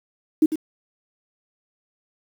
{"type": "tone with echo", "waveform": "sine", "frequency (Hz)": 311.1, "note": "D#4", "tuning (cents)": 0, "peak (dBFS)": -11, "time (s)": [0.42, 0.46], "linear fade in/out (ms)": 5, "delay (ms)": 98, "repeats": 1, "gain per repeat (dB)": -10, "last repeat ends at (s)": 0.558, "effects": ["7-bit"]}